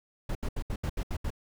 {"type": "noise bursts", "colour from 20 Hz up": "brown", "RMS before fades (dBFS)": -31, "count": 8, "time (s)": [0.29, 1.304], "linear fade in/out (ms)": 5, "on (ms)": 62, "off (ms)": 74, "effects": []}